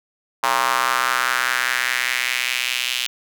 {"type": "tone with high-pass filter sweep", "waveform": "square", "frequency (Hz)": 62.5, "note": "B1", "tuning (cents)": 21, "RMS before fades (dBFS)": -21, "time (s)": [0.43, 3.07], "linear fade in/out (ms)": 5, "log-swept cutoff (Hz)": [970, 3000], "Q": 2.7, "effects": []}